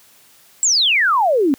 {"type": "exponential sweep", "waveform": "sine", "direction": "down", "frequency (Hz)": [7860, 256], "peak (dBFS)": -12, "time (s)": [0.63, 1.54], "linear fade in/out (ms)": 0, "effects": ["white hiss -50 dBFS RMS until 1.58 s", "high-pass 80 Hz 12 dB/octave"]}